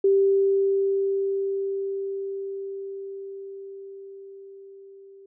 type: tone with level ramp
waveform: sine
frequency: 392 Hz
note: G4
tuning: in tune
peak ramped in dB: -15 to -45 dBFS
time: 0.04-5.26 s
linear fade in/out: 5 ms
effects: none